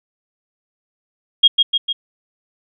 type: tone with echo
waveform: sine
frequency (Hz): 3259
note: G#7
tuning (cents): -33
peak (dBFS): -5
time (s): 1.43-1.48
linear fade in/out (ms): 10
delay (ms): 150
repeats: 3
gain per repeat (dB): -4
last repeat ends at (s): 1.93
effects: none